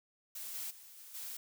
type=noise with level steps; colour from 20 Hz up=blue; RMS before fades=-44 / -41 / -55 / -53 / -44 dBFS; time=0.35-1.37 s; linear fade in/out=5 ms; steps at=0.54 / 0.7 / 0.97 / 1.14 s; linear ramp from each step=10 ms; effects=none